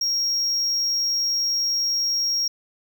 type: tone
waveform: triangle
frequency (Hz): 5590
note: F8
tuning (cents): +1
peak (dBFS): -19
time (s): 0.01-2.48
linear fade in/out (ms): 5
effects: none